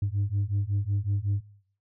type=beating tone pair; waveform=sine; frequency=98 / 103.4 Hz; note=G2 / G#2; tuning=0 / -7 cents; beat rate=5.4 Hz; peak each=-26 dBFS; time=0.02-1.41 s; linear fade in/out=5 ms; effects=noise-tail reverb RT60 0.6 s tail -22 dB re dry + tanh soft clip ceiling -21 dBFS